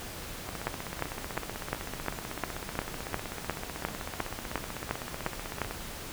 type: two click trains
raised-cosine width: 0.5 ms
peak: -21 / -13 dBFS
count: 84 / 15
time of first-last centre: 0.49-5.71 / 0.67-5.617 s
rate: 15.9 / 2.83 Hz
effects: pink hiss -41 dBFS RMS until 6.12 s